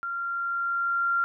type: tone with level ramp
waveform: sine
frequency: 1383 Hz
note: F6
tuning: 17 cents flat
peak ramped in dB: -29 to -21 dBFS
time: 0.03-1.24 s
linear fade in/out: 0 ms
effects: none